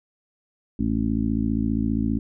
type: harmonic tone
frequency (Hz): 55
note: A1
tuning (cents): 0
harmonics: 1 / 2 / 3 / 4 / 5 / 6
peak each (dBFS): -29 / -29 / -34 / -24 / -26 / -35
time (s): 0.79-2.19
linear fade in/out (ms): 5
effects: none